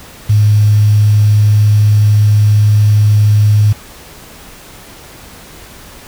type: tone with quantisation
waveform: sine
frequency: 105.2 Hz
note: G#2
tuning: 23 cents sharp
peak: -5 dBFS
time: 0.29-3.73 s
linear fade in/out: 10 ms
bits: 5
effects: pink hiss -35 dBFS RMS until 6.07 s